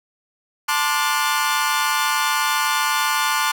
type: chord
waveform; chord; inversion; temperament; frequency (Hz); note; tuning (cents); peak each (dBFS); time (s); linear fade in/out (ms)
sawtooth; D dominant seventh; second; equal with one note detuned; 880 / 1046.5 / 1174.7 / 1445.3; A5 / C6 / D6 / F#6; 0 / 0 / 0 / -41; -20; 0.68-3.52; 10
effects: none

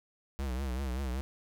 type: tone with vibrato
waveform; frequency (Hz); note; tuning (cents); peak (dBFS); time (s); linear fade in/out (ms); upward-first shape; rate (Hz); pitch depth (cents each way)
square; 65.41; C2; 0; -33; 0.39-1.21; 0; triangle; 5.2; 140
effects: 10-bit

